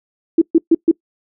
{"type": "tone bursts", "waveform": "sine", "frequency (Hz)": 329.6, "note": "E4", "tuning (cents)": 0, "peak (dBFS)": -6, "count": 4, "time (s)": [0.38, 0.914], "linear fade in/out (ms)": 5, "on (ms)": 36, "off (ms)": 130, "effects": ["noise-tail reverb RT60 0.1 s tail -23 dB re dry"]}